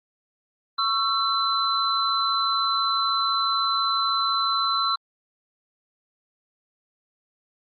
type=tone cluster; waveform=sine; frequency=1110 / 1342 / 4033 Hz; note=C#6 / E6 / B7; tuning=+2 / +31 / +36 cents; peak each=-25 dBFS; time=0.78-4.96 s; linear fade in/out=10 ms; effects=Opus 48 kbps